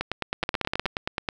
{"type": "two click trains", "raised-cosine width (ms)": 0.3, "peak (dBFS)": [-9, -10], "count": [8, 13], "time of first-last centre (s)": [[0.43, 0.857], [0.01, 1.288]], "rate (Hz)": [16.4, 9.39], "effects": []}